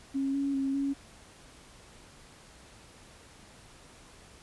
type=tone with pitch steps; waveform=sine; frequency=272.5 / 278.2 / 271.2 / 277.6 Hz; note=C#4 / C#4 / C#4 / C#4; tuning=-29 / +6 / -38 / +3 cents; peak=-27 dBFS; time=0.14-0.94 s; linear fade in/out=20 ms; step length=200 ms; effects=pink hiss -54 dBFS RMS until 4.42 s + resampled to 24000 Hz